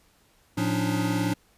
square tone cluster, 113.4 / 178.5 / 284.3 / 302.9 Hz, A#2 / F3 / C#4 / D#4, -47 / +38 / +44 / -46 cents, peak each -30 dBFS, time 0.57-1.34 s, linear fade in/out 10 ms, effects pink hiss -62 dBFS RMS until 1.57 s + resampled to 32000 Hz

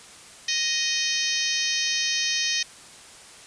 harmonic tone with a mistuned harmonic, 622.3 Hz, D#5, in tune, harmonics 3 / 4 / 5 / 6 / 7 / 8 / 9 / 10, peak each -31 / -31 / -31 / -31 / -31 / -31 / -31 / -31 dBFS, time 0.48-2.63 s, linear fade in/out 5 ms, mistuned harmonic 8, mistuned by +36 cents, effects white hiss -46 dBFS RMS until 3.46 s + resampled to 22050 Hz

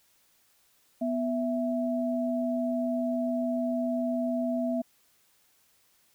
sine tone pair together, 246.9 / 660.1 Hz, B3 / E5, 0 / +2 cents, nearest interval octave + perfect fourth, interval 1702 cents, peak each -28 / -30 dBFS, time 1.01-4.82 s, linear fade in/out 10 ms, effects white hiss -66 dBFS RMS until 6.14 s

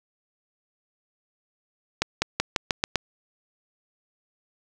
accelerating click train, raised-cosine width 0.2 ms, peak -4 dBFS, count 7, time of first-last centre 2.02-2.957 s, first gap 200 ms, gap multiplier 0.9, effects none

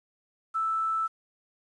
sine tone with quantisation, 1318.5 Hz, E6, in tune, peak -25 dBFS, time 0.54-1.08 s, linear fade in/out 20 ms, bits 9, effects resampled to 22050 Hz

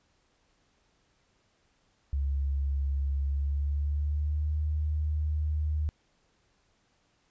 sine tone with pitch glide, 69.3 to 76.01 Hz, C#2 to D#2, 0 to -40 cents, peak -26 dBFS, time 2.13-5.89 s, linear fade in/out 0 ms, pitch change +160 cents, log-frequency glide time 3.22-4.56 s, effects pink hiss -70 dBFS RMS until 7.3 s + resampled to 16000 Hz

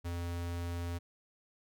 square tone, 86.2 Hz, F2, 22 cents flat, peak -36 dBFS, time 0.04-0.99 s, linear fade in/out 20 ms, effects none

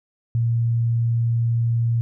sine tone, 116.54 Hz, A#2, in tune, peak -17 dBFS, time 0.35-2.01 s, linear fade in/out 0 ms, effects none

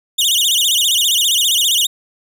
sawtooth tone with vibrato, 3269 Hz, G#7, 28 cents flat, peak -9 dBFS, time 0.18-1.87 s, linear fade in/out 10 ms, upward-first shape sine, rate 15 Hz, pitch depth 240 cents each way, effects none

